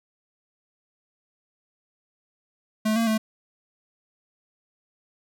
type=tone with pitch steps; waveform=square; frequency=216.7 / 228.5 / 218.8 Hz; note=A3 / A#3 / A3; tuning=-26 / -34 / -9 cents; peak=-21 dBFS; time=2.85-3.18 s; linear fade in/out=10 ms; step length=110 ms; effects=none